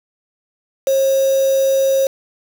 sine tone with quantisation, 539 Hz, C#5, 49 cents flat, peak -12 dBFS, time 0.87-2.07 s, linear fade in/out 2 ms, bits 4, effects none

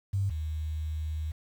sine tone pair in turn, 98 / 77.78 Hz, G2 / D#2, 0 / 0 cents, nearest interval major third, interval 400 cents, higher first, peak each -25 / -30 dBFS, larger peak first, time 0.13-0.3 / 0.3-1.32 s, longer second, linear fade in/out 10 ms, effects 9-bit

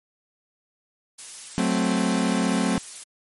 blue noise, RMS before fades -36 dBFS, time 1.18-3.04 s, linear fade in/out 10 ms
40% pulse chord, F# diminished, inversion none, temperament equal, 185 / 220 / 261.6 Hz, F#3 / A3 / C4, 0 / 0 / 0 cents, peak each -24 dBFS, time 1.58-2.78 s, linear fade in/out 0 ms
effects MP3 48 kbps

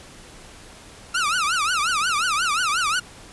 sawtooth tone with vibrato, 1318.5 Hz, E6, in tune, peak -16 dBFS, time 1.14-3 s, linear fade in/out 10 ms, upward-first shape triangle, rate 5.6 Hz, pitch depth 260 cents each way, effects pink hiss -44 dBFS RMS until 3.32 s + resampled to 24000 Hz

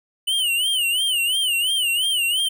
square tone with vibrato, 2960 Hz, F#7, in tune, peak -19 dBFS, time 0.27-2.49 s, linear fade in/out 10 ms, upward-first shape sine, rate 2.9 Hz, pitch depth 140 cents each way, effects none

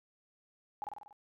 sine tone with echo, 830.6 Hz, G#5, in tune, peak -35 dBFS, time 0.82-0.84 s, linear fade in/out 0 ms, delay 48 ms, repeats 6, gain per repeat -3 dB, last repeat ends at 1.128 s, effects none

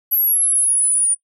sine linear sweep, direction down, 11770 to 9397 Hz, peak -12 dBFS, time 0.11-1.15 s, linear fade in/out 20 ms, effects noise-tail reverb RT60 0.1 s tail -19 dB re dry + tanh soft clip ceiling -9 dBFS

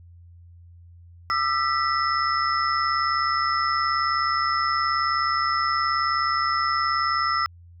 sine tone cluster, 1198 / 1337 / 1960 / 5240 Hz, D6 / E6 / B6 / E8, +34 / +24 / -14 / -11 cents, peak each -26 / -23 / -29 / -30 dBFS, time 1.3-7.46 s, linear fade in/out 0 ms, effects added 86 Hz sine -45 dBFS peak until 7.8 s

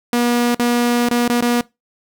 sawtooth tone with dropouts, 240.4 Hz, B3, 46 cents flat, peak -10 dBFS, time 0.13-1.61 s, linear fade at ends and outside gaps 2 ms, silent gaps 0.546-0.595 / 1.088-1.111 / 1.279-1.297 / 1.409-1.423 s, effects noise-tail reverb RT60 0.2 s tail -21 dB re dry

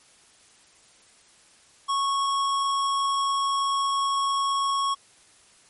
sine tone with hard clipping, 1103 Hz, C#6, 9 cents flat, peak -24 dBFS, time 1.88-4.95 s, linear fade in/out 20 ms, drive 17 dB, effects white hiss -56 dBFS RMS until 5.69 s + MP3 48 kbps

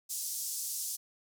pink band-pass noise, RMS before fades -37 dBFS, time 0.09-0.97 s, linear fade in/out 20 ms, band 5700 to 15000 Hz, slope 24 dB/octave, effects none

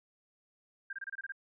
sine tone bursts, 1592 Hz, G6, 26 cents sharp, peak -37 dBFS, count 8, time 0.9-1.322 s, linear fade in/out 5 ms, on 30 ms, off 26 ms, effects none

